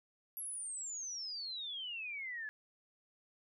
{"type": "exponential sweep", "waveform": "sine", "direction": "down", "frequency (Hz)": [11540, 1689], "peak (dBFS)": -40, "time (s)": [0.37, 2.49], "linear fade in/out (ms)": 0, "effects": []}